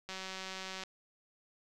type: click train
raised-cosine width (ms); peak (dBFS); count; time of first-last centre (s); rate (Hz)
0.2; -25; 142; 0.09-0.836; 189
effects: none